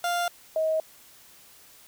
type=tone pair in turn; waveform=30% pulse / sine; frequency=698.5 / 633.6 Hz; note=F5 / D#5; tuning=0 / +31 cents; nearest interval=major second; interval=169 cents; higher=first; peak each=-22 / -22 dBFS; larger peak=neither; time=0.04-0.28 / 0.56-0.8 s; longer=neither; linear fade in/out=2 ms; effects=white hiss -53 dBFS RMS until 1.87 s